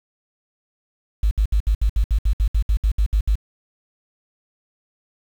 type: tone bursts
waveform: sine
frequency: 51.91 Hz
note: G#1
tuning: in tune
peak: -14 dBFS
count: 15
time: 1.23-3.355 s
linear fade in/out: 5 ms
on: 81 ms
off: 65 ms
effects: 7-bit